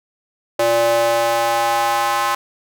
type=tone with high-pass filter sweep; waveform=square; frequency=116.54 Hz; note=A#2; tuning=in tune; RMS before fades=-17 dBFS; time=0.59-2.35 s; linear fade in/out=5 ms; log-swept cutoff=520 to 990 Hz; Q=3.3; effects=none